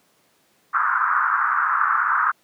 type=band-pass noise; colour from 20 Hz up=pink; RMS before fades=-20 dBFS; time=0.73-2.32 s; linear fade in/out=20 ms; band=1100 to 1500 Hz; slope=48 dB/octave; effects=pink hiss -61 dBFS RMS until 2.43 s + high-pass 200 Hz 12 dB/octave